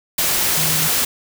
sine tone in noise, 157.6 Hz, D#3, 23 cents sharp, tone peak -25 dBFS, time 0.57-0.88 s, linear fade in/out 5 ms, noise white, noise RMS -18 dBFS, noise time 0.18-1.05 s, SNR -10 dB, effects none

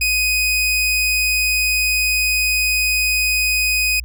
sawtooth tone, 2500 Hz, D#7, 8 cents sharp, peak -12 dBFS, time 0.01-4 s, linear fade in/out 5 ms, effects added 60 Hz sine -28 dBFS peak until 4.04 s

